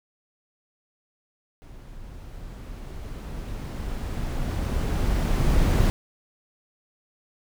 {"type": "noise with level ramp", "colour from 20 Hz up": "brown", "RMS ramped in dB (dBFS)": [-44, -18], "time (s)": [1.62, 5.9], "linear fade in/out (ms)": 0, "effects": []}